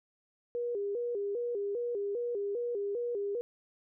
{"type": "tone with vibrato", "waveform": "sine", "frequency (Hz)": 440, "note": "A4", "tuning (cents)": 0, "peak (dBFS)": -31, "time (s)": [0.55, 3.41], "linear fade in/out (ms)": 0, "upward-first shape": "square", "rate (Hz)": 2.5, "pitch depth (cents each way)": 150, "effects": []}